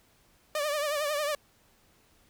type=tone with vibrato; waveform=sawtooth; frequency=592 Hz; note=D5; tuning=14 cents sharp; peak=-24 dBFS; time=0.55-1.35 s; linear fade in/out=2 ms; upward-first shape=triangle; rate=11 Hz; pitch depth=88 cents each way; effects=pink hiss -64 dBFS RMS until 2.29 s